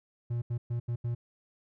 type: tone bursts at uneven times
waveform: triangle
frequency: 118.9 Hz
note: A#2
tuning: 35 cents sharp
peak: -27 dBFS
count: 5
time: 0.3-0.42 / 0.5-0.58 / 0.7-0.8 / 0.88-0.96 / 1.04-1.15 s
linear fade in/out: 10 ms
effects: none